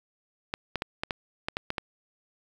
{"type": "clicks", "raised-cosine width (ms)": 0.3, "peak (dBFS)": -13, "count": 9, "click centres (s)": [0.539, 0.757, 0.821, 1.035, 1.108, 1.485, 1.569, 1.704, 1.782], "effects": ["7-bit"]}